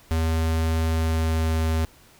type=tone with pitch glide; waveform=square; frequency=80.9 to 80.34 Hz; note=E2 to E2; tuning=-32 to -44 cents; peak=-21 dBFS; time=0.11-1.85 s; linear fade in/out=0 ms; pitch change=-12 cents; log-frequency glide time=0.9-1.56 s; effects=pink hiss -53 dBFS RMS until 2.19 s